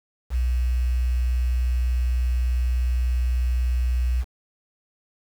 sine tone with quantisation, 61.74 Hz, B1, in tune, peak -19 dBFS, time 0.3-4.25 s, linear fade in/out 50 ms, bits 7, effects none

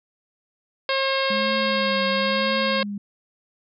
harmonic tone, 538 Hz, C5, 48 cents sharp, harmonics 1 / 2 / 3 / 4 / 5 / 6 / 7 / 8 / 9, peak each -24 / -27 / -29 / -30 / -31 / -32 / -32 / -33 / -34 dBFS, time 0.89-2.83 s, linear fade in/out 2 ms
sine tone with vibrato, 206.5 Hz, G#3, 10 cents flat, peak -27 dBFS, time 1.3-2.98 s, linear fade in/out 5 ms, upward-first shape triangle, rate 0.98 Hz, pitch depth 89 cents each way
effects none

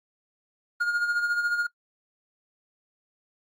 triangle tone with tremolo, 1423 Hz, F6, 32 cents sharp, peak -19 dBFS, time 0.8-1.67 s, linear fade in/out 10 ms, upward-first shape sine, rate 14 Hz, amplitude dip 55%, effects noise-tail reverb RT60 0.1 s tail -23 dB re dry + Opus 24 kbps

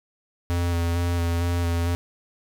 square tone with vibrato, 85.9 Hz, F2, 28 cents flat, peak -22 dBFS, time 0.5-1.95 s, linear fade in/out 0 ms, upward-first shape square, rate 2.2 Hz, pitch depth 17 cents each way, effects none

